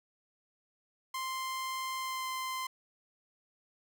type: tone with pitch glide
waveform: sawtooth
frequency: 1046.5 to 1038.7 Hz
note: C6 to C6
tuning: 0 to -13 cents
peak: -31 dBFS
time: 1.14-2.67 s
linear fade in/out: 5 ms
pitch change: -13 cents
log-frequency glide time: 1.97-2.28 s
effects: none